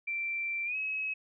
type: tone with pitch glide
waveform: sine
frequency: 2349 to 2562 Hz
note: D7 to E7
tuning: 0 to -50 cents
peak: -31 dBFS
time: 0.07-1.14 s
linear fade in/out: 10 ms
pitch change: +150 cents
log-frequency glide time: 0.65-0.76 s
effects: none